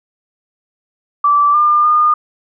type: tone with pitch steps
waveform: sine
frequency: 1163 / 1201 / 1217 Hz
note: D6 / D6 / D#6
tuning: -17 / +38 / -39 cents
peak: -8 dBFS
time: 1.24-2.14 s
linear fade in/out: 5 ms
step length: 300 ms
effects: none